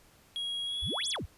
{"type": "tone with pitch glide", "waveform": "triangle", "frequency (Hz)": [3300, 3375], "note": ["G#7", "G#7"], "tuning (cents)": [-12, 27], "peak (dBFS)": -31, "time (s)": [0.36, 1.16], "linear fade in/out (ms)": 0, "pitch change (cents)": 39, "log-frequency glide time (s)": [0.66, 0.81]}
{"type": "exponential two-way sweep", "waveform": "sine", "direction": "up then down", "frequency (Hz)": [48.88, 11175, 48.88], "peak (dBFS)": -34, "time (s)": [0.82, 1.26], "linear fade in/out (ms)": 10, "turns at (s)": 1.09}
{"effects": ["pink hiss -61 dBFS RMS until 1.37 s", "resampled to 32000 Hz"]}